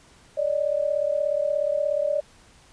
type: tone pair together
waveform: sine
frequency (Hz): 571 / 607.8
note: D5 / D#5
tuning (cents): -49 / -41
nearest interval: minor second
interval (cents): 108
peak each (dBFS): -24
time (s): 0.37-2.21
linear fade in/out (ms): 10
effects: pink hiss -54 dBFS RMS until 2.72 s + resampled to 22050 Hz